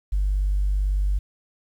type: tone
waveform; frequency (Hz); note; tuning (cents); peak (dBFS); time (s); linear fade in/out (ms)
sine; 49; G1; 0; -18; 0.12-1.19; 10
effects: tanh soft clip ceiling -15 dBFS + 9-bit